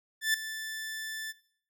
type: tone with ADSR envelope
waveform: sawtooth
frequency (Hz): 1760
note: A6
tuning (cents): 0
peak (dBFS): -19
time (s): 0.21-1.33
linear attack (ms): 130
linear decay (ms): 4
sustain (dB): -13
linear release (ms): 28
effects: noise-tail reverb RT60 0.6 s tail -20 dB re dry